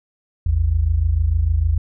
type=tone pair together; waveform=sine; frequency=54.56 / 81.2 Hz; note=A1 / E2; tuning=-14 / -26 cents; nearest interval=perfect fifth; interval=688 cents; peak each=-19 / -16 dBFS; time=0.46-1.78 s; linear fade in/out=5 ms; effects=none